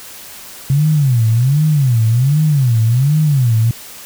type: tone with vibrato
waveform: sine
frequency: 131.6 Hz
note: C3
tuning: 10 cents sharp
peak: -9 dBFS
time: 0.7-3.71 s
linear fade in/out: 2 ms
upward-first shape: sine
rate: 1.3 Hz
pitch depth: 290 cents each way
effects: white hiss -34 dBFS RMS until 4.05 s